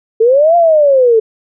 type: linear two-way sweep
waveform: sine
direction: up then down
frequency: 432.1 to 698.5 to 432.1 Hz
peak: -5 dBFS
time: 0.2-1.2 s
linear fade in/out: 10 ms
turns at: 0.56 s
effects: none